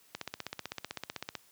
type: click train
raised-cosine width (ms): 0.2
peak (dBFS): -19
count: 20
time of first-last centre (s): 0.15-1.353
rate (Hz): 15.8
effects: white hiss -63 dBFS RMS until 1.51 s + high-pass 80 Hz 12 dB/octave